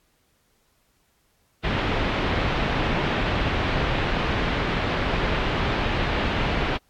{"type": "low-pass noise", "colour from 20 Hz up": "pink", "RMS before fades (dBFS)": -24, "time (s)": [1.63, 6.78], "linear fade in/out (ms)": 20, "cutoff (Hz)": 3300, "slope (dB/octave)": 24, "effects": ["pink hiss -66 dBFS RMS until 6.89 s", "AAC 64 kbps"]}